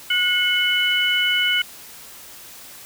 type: tone cluster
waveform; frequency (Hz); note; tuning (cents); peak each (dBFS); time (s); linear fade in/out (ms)
sine; 1455 / 2171 / 2982; F#6 / C#7 / F#7; -29 / -37 / +13; -23 / -22 / -19; 0.1-1.62; 5
effects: white hiss -41 dBFS RMS until 2.85 s